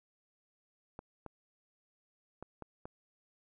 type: clicks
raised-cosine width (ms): 1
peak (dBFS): -30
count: 5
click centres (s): 0.991 / 1.263 / 2.426 / 2.623 / 2.855
effects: none